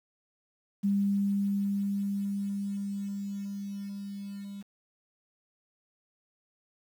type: tone with level ramp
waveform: sine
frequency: 200 Hz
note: G3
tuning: 35 cents sharp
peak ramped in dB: -23 to -38 dBFS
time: 0.83-4.63 s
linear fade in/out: 20 ms
effects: 9-bit